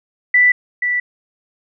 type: tone pair in turn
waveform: sine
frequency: 1979 / 1966.5 Hz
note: B6 / B6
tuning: +3 / -8 cents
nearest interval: unison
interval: 11 cents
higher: first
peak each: -8 / -15 dBFS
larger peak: first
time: 0.34-0.52 / 0.82-1 s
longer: neither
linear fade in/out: 5 ms
effects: none

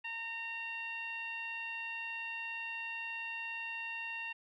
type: tone with low-pass filter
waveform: 15% pulse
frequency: 917 Hz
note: A#5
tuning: 29 cents flat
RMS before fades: -41 dBFS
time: 0.04-4.33 s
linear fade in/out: 10 ms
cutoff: 2500 Hz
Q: 8.2
effects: none

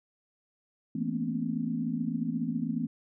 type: tone cluster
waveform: sine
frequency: 165.6 / 220.2 / 234.4 / 249.3 / 276.7 Hz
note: E3 / A3 / A#3 / B3 / C#4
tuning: +8 / +2 / +10 / +16 / -3 cents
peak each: -35 / -34 / -37 / -33 / -38 dBFS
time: 0.95-2.87 s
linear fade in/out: 5 ms
effects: none

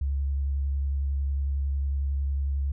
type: tone with vibrato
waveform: sine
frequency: 69.3 Hz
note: C#2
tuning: in tune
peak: -24 dBFS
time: 0.01-2.72 s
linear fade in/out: 5 ms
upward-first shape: sine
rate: 11 Hz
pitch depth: 20 cents each way
effects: none

